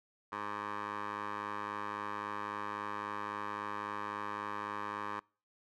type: tone with band-pass filter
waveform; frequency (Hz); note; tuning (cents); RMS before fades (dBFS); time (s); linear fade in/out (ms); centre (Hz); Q
15% pulse; 103.7; G#2; -2; -40; 0.32-5.2; 5; 1200; 2.7
effects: noise-tail reverb RT60 0.4 s tail -26 dB re dry